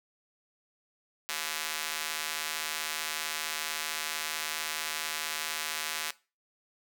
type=tone with high-pass filter; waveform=square; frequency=77.78 Hz; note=D#2; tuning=in tune; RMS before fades=-35 dBFS; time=1.29-6.11 s; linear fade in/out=0 ms; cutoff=1800 Hz; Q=0.61; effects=noise-tail reverb RT60 0.3 s tail -19 dB re dry